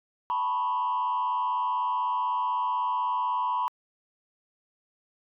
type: tone with frequency modulation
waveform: sine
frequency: 986 Hz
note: B5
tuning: 3 cents flat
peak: -23 dBFS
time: 0.3-3.68 s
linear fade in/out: 0 ms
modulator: 95.9 Hz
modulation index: 0.87
effects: tanh soft clip ceiling -22 dBFS